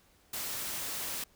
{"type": "noise", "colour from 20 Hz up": "white", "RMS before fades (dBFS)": -37, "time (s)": [0.33, 1.24], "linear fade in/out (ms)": 5, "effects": ["pink hiss -65 dBFS RMS until 1.35 s"]}